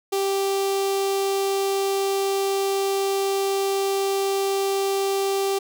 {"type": "tone with notch filter", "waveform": "sawtooth", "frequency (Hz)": 392, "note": "G4", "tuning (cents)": 0, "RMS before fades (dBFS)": -23, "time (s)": [0.12, 5.59], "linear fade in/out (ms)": 10, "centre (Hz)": 1700, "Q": 1.1, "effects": []}